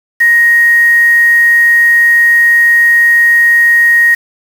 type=tone with quantisation; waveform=sine; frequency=1874 Hz; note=A#6; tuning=9 cents sharp; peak=-4 dBFS; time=0.2-4.15 s; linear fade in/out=10 ms; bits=4; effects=none